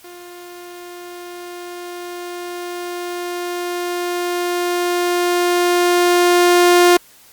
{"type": "tone with level ramp", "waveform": "sawtooth", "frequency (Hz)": 352.7, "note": "F4", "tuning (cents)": 17, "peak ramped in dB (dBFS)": [-32, -4], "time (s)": [0.04, 6.97], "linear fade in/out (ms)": 5, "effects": ["white hiss -47 dBFS RMS until 7.32 s", "Opus 48 kbps"]}